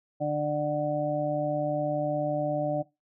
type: harmonic tone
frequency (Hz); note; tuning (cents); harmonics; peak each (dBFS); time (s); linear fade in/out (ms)
148.6; D3; +21; 1 / 2 / 4 / 5; -33 / -32 / -28 / -33; 0.2-2.83; 20
effects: noise-tail reverb RT60 0.2 s tail -18 dB re dry